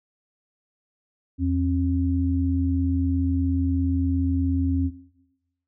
sine tone pair together, 84 / 269 Hz, E2 / C4, +33 / +48 cents, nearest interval octave + minor sixth, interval 2015 cents, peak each -23 dBFS, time 1.38-4.91 s, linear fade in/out 50 ms, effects noise-tail reverb RT60 0.9 s tail -17 dB re dry

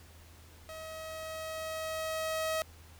sawtooth tone with level ramp, 637 Hz, D#5, 41 cents sharp, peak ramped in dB -39 to -26 dBFS, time 0.69-2.62 s, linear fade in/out 0 ms, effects added 81 Hz sine -54 dBFS peak until 2.99 s + pink hiss -58 dBFS RMS until 2.99 s

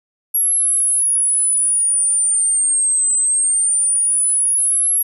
sine linear two-way sweep, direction down then up, 11310 to 8060 to 11310 Hz, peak -13 dBFS, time 0.34-5.03 s, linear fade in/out 10 ms, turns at 3.14 s, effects none

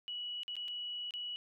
sine tone with dropouts, 2934 Hz, F#7, 15 cents flat, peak -38 dBFS, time 0.08-1.36 s, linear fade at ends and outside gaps 0 ms, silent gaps 0.433-0.48 / 0.555-0.566 / 0.68-0.683 / 1.108-1.138 s, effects none

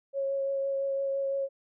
sine tone with vibrato, 548 Hz, C#5, 20 cents flat, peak -27 dBFS, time 0.13-1.49 s, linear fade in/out 50 ms, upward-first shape triangle, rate 5.9 Hz, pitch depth 14 cents each way, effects none

